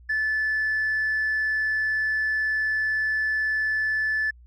triangle tone with tanh clipping, 1741 Hz, A6, 19 cents flat, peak -22 dBFS, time 0.09-4.31 s, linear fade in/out 10 ms, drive 5 dB, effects added 60 Hz sine -47 dBFS peak until 4.46 s

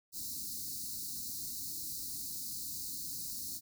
white band-stop noise, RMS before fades -41 dBFS, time 0.12-3.61 s, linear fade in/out 50 ms, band 330 to 4000 Hz, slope 96 dB/octave, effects none

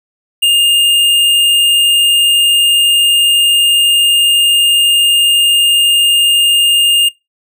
sine tone with tanh clipping, 2822 Hz, F7, 17 cents sharp, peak -8 dBFS, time 0.42-7.09 s, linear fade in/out 10 ms, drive 17 dB, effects noise-tail reverb RT60 0.2 s tail -21 dB re dry

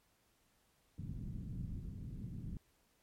white low-pass noise, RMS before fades -44 dBFS, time 0.98-2.57 s, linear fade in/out 2 ms, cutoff 190 Hz, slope 24 dB/octave, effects pink hiss -74 dBFS RMS until 3.02 s + MP3 64 kbps

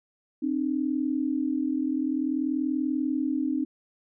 sine tone pair together, 264.2 / 304.7 Hz, C4 / D#4, +17 / -36 cents, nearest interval major second, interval 247 cents, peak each -27 dBFS, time 0.42-3.65 s, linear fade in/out 10 ms, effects none

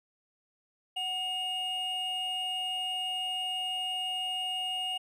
triangle tone pair together, 743 / 2851 Hz, F#5 / F7, +7 / +35 cents, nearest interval octave + major seventh, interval 2328 cents, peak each -36 / -30 dBFS, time 0.96-4.98 s, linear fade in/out 10 ms, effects resampled to 32000 Hz

